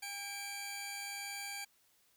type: tone pair together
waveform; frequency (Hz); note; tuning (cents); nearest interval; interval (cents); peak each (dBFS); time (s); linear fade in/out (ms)
15% pulse; 805 / 2314; G5 / D7; +46 / -26; octave + tritone; 1828; -39 / -36; 0.02-1.65; 10
effects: white hiss -71 dBFS RMS until 2.16 s